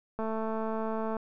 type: click train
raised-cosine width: 1 ms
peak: -21 dBFS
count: 217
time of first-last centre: 0.19-1.167 s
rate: 221 Hz
effects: none